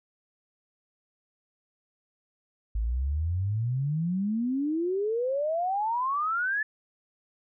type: exponential sweep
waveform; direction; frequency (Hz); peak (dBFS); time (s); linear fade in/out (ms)
sine; up; 51.9 to 1760; -25; 2.75-6.63; 5
effects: none